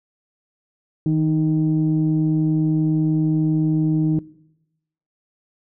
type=tone pair together; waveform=sine; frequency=158.09 / 311.1 Hz; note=D#3 / D#4; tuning=+28 / 0 cents; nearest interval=octave; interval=1172 cents; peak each=-17 / -19 dBFS; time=1.06-4.19 s; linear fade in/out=2 ms; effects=noise-tail reverb RT60 0.9 s tail -21 dB re dry + tanh soft clip ceiling -10 dBFS